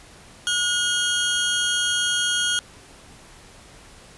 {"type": "tone pair together", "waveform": "sawtooth", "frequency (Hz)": [1446, 3252], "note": ["F#6", "G#7"], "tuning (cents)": [-40, -37], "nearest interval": "octave + major second", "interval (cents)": 1403, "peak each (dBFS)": [-20, -19], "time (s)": [0.47, 2.59], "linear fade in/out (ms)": 0, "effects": ["pink hiss -47 dBFS RMS until 4.17 s", "resampled to 24000 Hz"]}